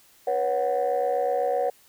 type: chord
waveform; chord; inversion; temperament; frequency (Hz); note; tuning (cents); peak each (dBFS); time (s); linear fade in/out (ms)
sine; B suspended second; none; equal with one note detuned; 486.5 / 554.4 / 740; B4 / C#5 / F#5; -26 / 0 / 0; -25; 0.27-1.7; 5
effects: tanh soft clip ceiling -16 dBFS + white hiss -57 dBFS RMS until 1.88 s